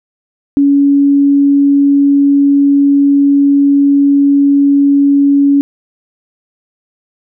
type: tone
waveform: sine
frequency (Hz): 281.5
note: C#4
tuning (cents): +27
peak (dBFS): -5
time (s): 0.57-5.61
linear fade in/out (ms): 0
effects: none